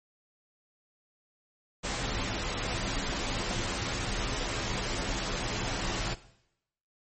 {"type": "noise with comb filter", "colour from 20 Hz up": "pink", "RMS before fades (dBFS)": -32, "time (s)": [1.83, 6.15], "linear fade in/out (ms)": 20, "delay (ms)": 13, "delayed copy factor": -0.7, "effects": ["noise-tail reverb RT60 0.8 s tail -17 dB re dry", "MP3 32 kbps"]}